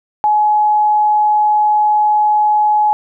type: tone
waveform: sine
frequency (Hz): 845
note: G#5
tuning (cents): +30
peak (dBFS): -9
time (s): 0.24-2.93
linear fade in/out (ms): 0
effects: none